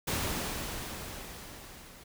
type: noise with level ramp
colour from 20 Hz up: pink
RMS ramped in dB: -31 to -52 dBFS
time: 0.07-2.04 s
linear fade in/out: 10 ms
effects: none